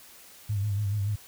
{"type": "tone with vibrato", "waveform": "sine", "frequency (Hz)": 102.2, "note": "G#2", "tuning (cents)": -27, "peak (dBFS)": -25, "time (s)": [0.49, 1.16], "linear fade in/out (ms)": 10, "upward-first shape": "sine", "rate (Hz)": 7, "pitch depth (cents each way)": 70, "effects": ["white hiss -51 dBFS RMS until 1.27 s"]}